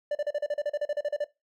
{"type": "tone bursts", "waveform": "triangle", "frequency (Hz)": 587.3, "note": "D5", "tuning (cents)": 0, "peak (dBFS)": -23, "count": 15, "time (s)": [0.11, 1.243], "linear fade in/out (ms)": 5, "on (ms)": 41, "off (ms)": 37, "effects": ["noise-tail reverb RT60 0.2 s tail -17 dB re dry"]}